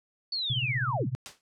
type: linear sweep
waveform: sine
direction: down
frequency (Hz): 4528 to 125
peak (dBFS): -28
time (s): 0.32-1.07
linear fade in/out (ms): 5
type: tone with tremolo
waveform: sine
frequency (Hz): 126.5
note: B2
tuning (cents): +42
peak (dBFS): -25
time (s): 0.5-1.15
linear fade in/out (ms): 0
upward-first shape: sine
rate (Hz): 16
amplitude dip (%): 95
type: noise with exponential decay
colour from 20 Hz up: white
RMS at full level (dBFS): -35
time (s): 1.26-1.41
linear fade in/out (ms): 0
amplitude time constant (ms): 32
effects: low-pass 7000 Hz 12 dB/octave